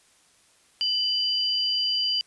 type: tone pair together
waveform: sine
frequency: 2992 / 4757 Hz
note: F#7 / D8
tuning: +19 / +21 cents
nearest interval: minor sixth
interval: 802 cents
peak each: -25 dBFS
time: 0.81-2.21 s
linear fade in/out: 0 ms
effects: white hiss -60 dBFS RMS until 2.26 s + resampled to 24000 Hz